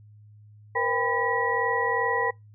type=tone cluster; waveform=sine; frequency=467.4 / 510 / 798 / 999 / 1924 Hz; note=A#4 / C5 / G5 / B5 / B6; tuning=+5 / -44 / +31 / +20 / -46 cents; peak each=-28 / -33 / -31 / -28 / -27 dBFS; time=0.75-2.31 s; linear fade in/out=10 ms; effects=noise-tail reverb RT60 0.2 s tail -26 dB re dry + added 105 Hz sine -48 dBFS peak until 2.54 s